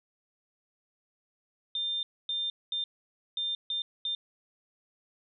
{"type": "tone bursts at uneven times", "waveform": "sine", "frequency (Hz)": 3600, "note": "A7", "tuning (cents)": 39, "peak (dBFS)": -29, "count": 6, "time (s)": [[1.75, 2.03], [2.29, 2.5], [2.72, 2.84], [3.37, 3.55], [3.7, 3.82], [4.05, 4.15]], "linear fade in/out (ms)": 2, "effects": []}